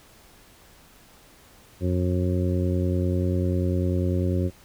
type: harmonic tone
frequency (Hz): 90.1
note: F#2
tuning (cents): -45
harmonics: 1 / 2 / 3 / 4 / 5 / 6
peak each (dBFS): -23 / -28 / -30 / -30 / -38 / -34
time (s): 1.8-4.51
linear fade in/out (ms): 50
effects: pink hiss -53 dBFS RMS until 4.64 s